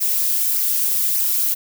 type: noise with flanger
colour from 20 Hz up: violet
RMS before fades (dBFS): -19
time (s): 0-1.55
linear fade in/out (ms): 20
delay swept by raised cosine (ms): 0.24 to 5.54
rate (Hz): 1.7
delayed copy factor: -0.6
effects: none